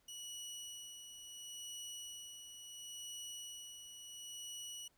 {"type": "tone with tremolo", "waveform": "20% pulse", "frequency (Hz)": 2930, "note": "F#7", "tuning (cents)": -18, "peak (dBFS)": -40, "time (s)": [0.08, 4.88], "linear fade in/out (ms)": 5, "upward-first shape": "sine", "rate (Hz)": 0.72, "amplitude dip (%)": 50, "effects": ["pink hiss -75 dBFS RMS until 4.97 s"]}